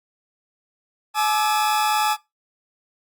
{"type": "tone cluster", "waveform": "40% pulse", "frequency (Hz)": [851, 1191, 1308], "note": ["G#5", "D6", "E6"], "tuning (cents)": [42, 24, -14], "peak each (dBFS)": [-19, -25, -25], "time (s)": [1.14, 2.17], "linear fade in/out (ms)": 50, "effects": ["noise-tail reverb RT60 0.2 s tail -20 dB re dry", "Opus 48 kbps"]}